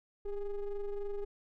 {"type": "ring-modulated tone", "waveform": "triangle", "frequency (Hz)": 207.7, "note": "G#3", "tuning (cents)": 0, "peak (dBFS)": -29, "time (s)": [0.25, 1.25], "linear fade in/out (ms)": 10, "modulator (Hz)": 196, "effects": []}